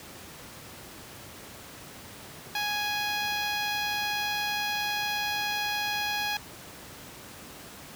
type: tone with notch filter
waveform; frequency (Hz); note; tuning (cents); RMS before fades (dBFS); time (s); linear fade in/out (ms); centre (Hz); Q
10% pulse; 830.6; G#5; 0; -30; 2.55-6.37; 2; 9300; 0.72
effects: pink hiss -45 dBFS RMS until 7.95 s + high-pass 80 Hz 12 dB/octave

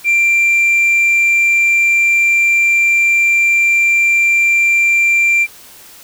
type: tone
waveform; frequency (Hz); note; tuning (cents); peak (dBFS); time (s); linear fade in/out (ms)
sine; 2365; D7; +12; -6; 0.04-5.47; 50
effects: tanh soft clip ceiling -8 dBFS + white hiss -39 dBFS RMS until 6.03 s

